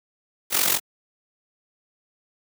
white noise with amplitude modulation, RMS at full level -18 dBFS, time 0.5-0.8 s, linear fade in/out 50 ms, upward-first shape sine, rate 45.5 Hz, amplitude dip 70%, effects high-pass 150 Hz 12 dB/octave

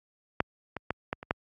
clicks, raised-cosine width 0.5 ms, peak -8 / -19 / -13 / -14 / -26 / -10 dBFS, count 6, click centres 0.404 / 0.767 / 0.906 / 1.129 / 1.229 / 1.309 s, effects high-pass 60 Hz 12 dB/octave + AAC 32 kbps

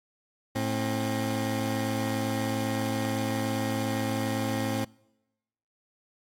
20% pulse tone pair together, 110 / 267.6 Hz, A2 / C4, 0 / +39 cents, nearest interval octave + minor third, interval 1539 cents, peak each -25 dBFS, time 0.55-4.85 s, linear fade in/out 10 ms, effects noise-tail reverb RT60 1.0 s tail -26 dB re dry + AAC 64 kbps

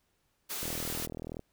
white high-pass noise, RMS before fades -37 dBFS, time 0.49-1.07 s, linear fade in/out 20 ms, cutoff 210 Hz, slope 12 dB/octave
click train, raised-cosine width 2 ms, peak -26 dBFS, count 32, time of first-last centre 0.63-1.394 s, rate 40.6 Hz
effects pink hiss -75 dBFS RMS until 1.52 s

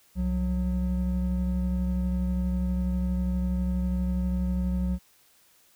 triangle tone pair together, 64.76 / 182 Hz, C2 / F#3, -17 / -28 cents, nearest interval octave + tritone, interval 1789 cents, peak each -25 dBFS, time 0.15-4.99 s, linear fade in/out 50 ms, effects white hiss -61 dBFS RMS until 5.75 s

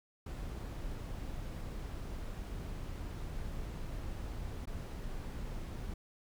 brown noise with dropouts, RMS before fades -41 dBFS, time 0.26-5.94 s, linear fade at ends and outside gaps 5 ms, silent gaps 4.656-4.672 s, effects none

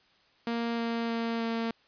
sawtooth tone with pitch steps, 233.1 / 231.6 / 230.2 / 228.7 Hz, A#3 / A#3 / A#3 / A#3, 0 / -11 / -22 / -33 cents, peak -25 dBFS, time 0.47-1.71 s, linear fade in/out 2 ms, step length 310 ms, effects white hiss -64 dBFS RMS until 1.87 s + resampled to 11025 Hz

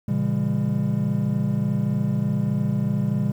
triangle chord, A# diminished seventh, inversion none, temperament just, 116.54 / 139.85 / 167.82 / 201.4 Hz, A#2 / C#3 / E3 / G3, 0 / +16 / +31 / +47 cents, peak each -25 / -23 / -27 / -22 dBFS, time 0.08-3.32 s, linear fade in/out 5 ms, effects 9-bit

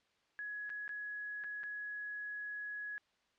sine tone with dropouts, 1679 Hz, G#6, 18 cents sharp, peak -40 dBFS, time 0.39-2.98 s, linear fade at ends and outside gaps 0 ms, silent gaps 0.694-0.701 / 0.879-0.892 / 1.438-1.443 / 1.633-1.638 s, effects white hiss -75 dBFS RMS until 3.38 s + low-pass 4000 Hz 12 dB/octave

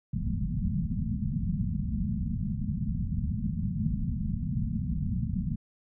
white low-pass noise, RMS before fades -30 dBFS, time 0.13-5.56 s, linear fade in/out 10 ms, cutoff 230 Hz, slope 96 dB/octave, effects none

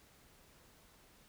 silence, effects pink hiss -64 dBFS RMS until 1.28 s

